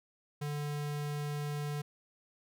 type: tone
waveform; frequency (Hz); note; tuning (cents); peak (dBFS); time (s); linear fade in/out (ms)
square; 146.83; D3; 0; -35; 0.41-1.82; 10
effects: none